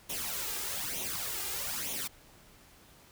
white noise with flanger, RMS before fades -36 dBFS, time 0.09-2.08 s, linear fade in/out 10 ms, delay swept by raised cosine 0.31 to 2.51 ms, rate 1.1 Hz, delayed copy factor +0.7, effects pink hiss -58 dBFS RMS until 3.11 s

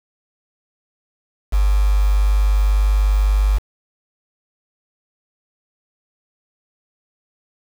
sine tone with quantisation, 50.1 Hz, G1, 38 cents sharp, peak -12 dBFS, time 1.52-3.59 s, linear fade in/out 20 ms, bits 5, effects none

